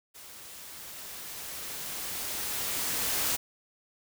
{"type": "noise with level ramp", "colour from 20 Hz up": "white", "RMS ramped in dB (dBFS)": [-48, -28], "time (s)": [0.14, 3.37], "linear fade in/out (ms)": 20, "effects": []}